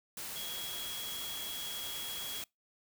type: tone in noise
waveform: sine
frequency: 3322 Hz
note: G#7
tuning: in tune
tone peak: -41 dBFS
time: 0.36-2.42 s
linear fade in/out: 2 ms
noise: white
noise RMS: -42 dBFS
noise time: 0.17-2.44 s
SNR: -2 dB
effects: noise-tail reverb RT60 0.2 s tail -26 dB re dry